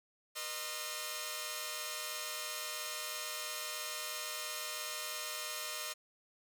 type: tone cluster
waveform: 5% pulse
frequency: 485.2 / 613 / 1062 / 1352 Hz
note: B4 / D#5 / C6 / E6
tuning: -31 / -26 / +25 / +43 cents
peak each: -37 / -31 / -33 / -33 dBFS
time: 0.35-5.94 s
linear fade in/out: 20 ms
effects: none